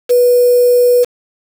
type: tone with quantisation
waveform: sine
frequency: 490 Hz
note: B4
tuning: 14 cents flat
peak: -6 dBFS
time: 0.09-1.05 s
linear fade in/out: 20 ms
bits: 4
effects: none